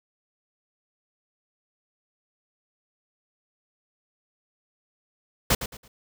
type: noise with echo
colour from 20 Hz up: pink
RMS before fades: -20 dBFS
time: 5.5-5.55 s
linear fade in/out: 5 ms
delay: 110 ms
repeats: 3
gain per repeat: -11 dB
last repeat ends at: 5.88 s
effects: none